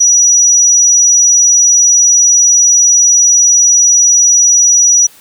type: tone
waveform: sine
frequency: 5840 Hz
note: F#8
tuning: 24 cents flat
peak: -4 dBFS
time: 0-5.07 s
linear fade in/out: 10 ms
effects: white hiss -41 dBFS RMS until 5.2 s